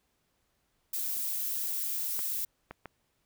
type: noise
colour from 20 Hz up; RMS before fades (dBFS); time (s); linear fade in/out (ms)
violet; -33; 0.93-2.45; 5
type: clicks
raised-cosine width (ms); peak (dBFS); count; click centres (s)
0.5; -26; 3; 2.192 / 2.71 / 2.857
effects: pink hiss -75 dBFS RMS until 3.25 s